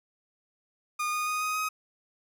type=tone with pitch steps; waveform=30% pulse; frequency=1221 / 1230.9 / 1240.9 / 1251 / 1261.1 Hz; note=D#6 / D#6 / D#6 / D#6 / D#6; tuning=-33 / -19 / -5 / +9 / +23 cents; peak=-25 dBFS; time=0.99-1.69 s; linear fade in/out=10 ms; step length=140 ms; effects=none